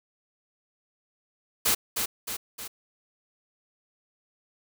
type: noise with echo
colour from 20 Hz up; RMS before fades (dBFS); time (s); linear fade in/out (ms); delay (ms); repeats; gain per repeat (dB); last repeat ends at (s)
white; -23; 1.65-1.75; 10; 310; 3; -5; 2.68
effects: none